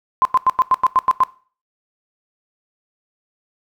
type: tone bursts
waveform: sine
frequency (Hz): 1037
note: C6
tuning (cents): -16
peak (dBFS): -10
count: 9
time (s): 0.22-1.235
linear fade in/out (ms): 0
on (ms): 31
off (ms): 92
effects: noise-tail reverb RT60 0.4 s tail -19 dB re dry